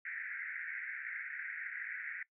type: band-pass noise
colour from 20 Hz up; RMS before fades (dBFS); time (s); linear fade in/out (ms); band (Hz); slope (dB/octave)
white; -43; 0.05-2.23; 5; 1500 to 2200; 96
effects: noise-tail reverb RT60 0.1 s tail -19 dB re dry